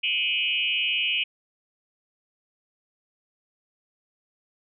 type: tone with frequency modulation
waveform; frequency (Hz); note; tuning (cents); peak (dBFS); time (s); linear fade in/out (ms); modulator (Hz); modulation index
sine; 2721; F7; -46; -22; 0.03-1.24; 10; 147; 2.4
effects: none